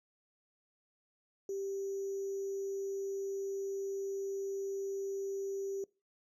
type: tone with sample-and-hold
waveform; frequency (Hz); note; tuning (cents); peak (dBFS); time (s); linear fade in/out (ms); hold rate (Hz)
sine; 392; G4; 0; -35; 1.49-5.84; 2; 6300
effects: noise-tail reverb RT60 0.3 s tail -23 dB re dry + low-pass 10000 Hz 12 dB/octave